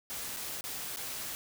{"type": "noise with dropouts", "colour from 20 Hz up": "white", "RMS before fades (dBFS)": -39, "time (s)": [0.1, 1.35], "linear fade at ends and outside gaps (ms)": 0, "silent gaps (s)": [[0.364, 0.369], [0.609, 0.64], [0.961, 0.971]], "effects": []}